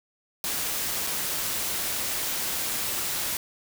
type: noise with dropouts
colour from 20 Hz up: white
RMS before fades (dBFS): -29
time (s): 0.44-3.37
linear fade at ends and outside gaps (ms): 1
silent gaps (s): 1.067-1.071
effects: none